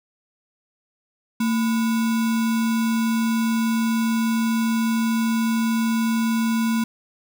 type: tone with sample-and-hold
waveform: sine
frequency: 226.7 Hz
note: A#3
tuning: 48 cents flat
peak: -18 dBFS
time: 1.4-6.84 s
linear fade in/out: 5 ms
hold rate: 1225 Hz
effects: none